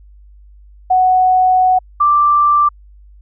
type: tone pair in turn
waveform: sine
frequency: 741 / 1176.3 Hz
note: F#5 / D6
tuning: +2 / +2 cents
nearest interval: minor sixth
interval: 800 cents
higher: second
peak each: -8 dBFS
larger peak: neither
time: 0.9-1.79 / 2-2.69 s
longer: first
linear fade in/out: 10 ms
effects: added 50 Hz sine -39 dBFS peak until 3.21 s